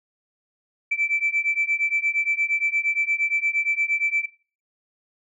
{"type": "beating tone pair", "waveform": "sine", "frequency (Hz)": [2322, 2330.6], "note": ["D7", "D7"], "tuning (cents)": [-20, -14], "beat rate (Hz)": 8.6, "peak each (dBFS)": -23, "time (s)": [0.91, 4.26], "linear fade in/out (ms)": 10, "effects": ["noise-tail reverb RT60 0.4 s tail -20 dB re dry", "tanh soft clip ceiling -13 dBFS"]}